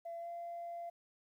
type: tone with pitch glide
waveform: sine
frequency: 677 to 686.5 Hz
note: E5 to F5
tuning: +46 to -30 cents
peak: -40 dBFS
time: 0.05-0.9 s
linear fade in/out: 10 ms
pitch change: +24 cents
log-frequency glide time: 0.18-0.28 s
effects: tanh soft clip ceiling -38 dBFS + 12-bit